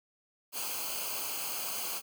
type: noise with comb filter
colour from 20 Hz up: white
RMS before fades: -36 dBFS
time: 0.52-2.02 s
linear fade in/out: 50 ms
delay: 0.54 ms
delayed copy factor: -0.75
effects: none